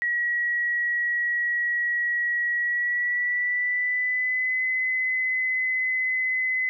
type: tone with pitch glide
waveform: sine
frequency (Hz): 1915 to 2029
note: A#6 to B6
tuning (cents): +46 to +46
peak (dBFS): -22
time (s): 0.02-6.69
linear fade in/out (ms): 0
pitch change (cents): +100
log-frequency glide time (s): 2.55-4.63
effects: none